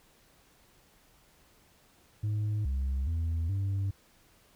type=tone with pitch steps; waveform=sine; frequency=105.7 / 66.9 / 82.2 / 98 Hz; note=G#2 / C2 / E2 / G2; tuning=+31 / +39 / -4 / 0 cents; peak=-25 dBFS; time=2.23-3.91 s; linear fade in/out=10 ms; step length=420 ms; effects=tanh soft clip ceiling -27 dBFS + pink hiss -63 dBFS RMS until 4.55 s